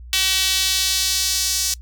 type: tone with high-pass filter sweep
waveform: sawtooth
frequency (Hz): 379.8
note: F#4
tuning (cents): +45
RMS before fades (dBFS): -20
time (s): 0.13-1.74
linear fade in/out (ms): 0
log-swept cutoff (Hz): 3200 to 5500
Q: 1.7
effects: noise-tail reverb RT60 0.1 s tail -23 dB re dry + added 60 Hz sine -35 dBFS peak until 1.81 s